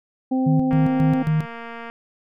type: harmonic tone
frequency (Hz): 260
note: C4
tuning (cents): -11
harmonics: 1 / 2 / 3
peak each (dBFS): -18 / -30 / -30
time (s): 0.31-1.23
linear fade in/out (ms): 10
type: tone with tremolo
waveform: sine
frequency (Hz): 155.56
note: D#3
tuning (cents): 0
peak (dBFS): -16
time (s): 0.46-1.46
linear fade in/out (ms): 10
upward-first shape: square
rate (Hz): 3.7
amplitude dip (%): 80
type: click train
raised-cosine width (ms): 0.5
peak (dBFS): -21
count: 277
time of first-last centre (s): 0.71-1.9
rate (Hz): 232
effects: none